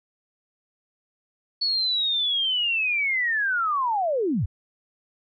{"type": "linear sweep", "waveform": "sine", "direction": "down", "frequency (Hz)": [4435, 65.41], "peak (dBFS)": -21, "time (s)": [1.61, 4.46], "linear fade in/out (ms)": 10, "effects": []}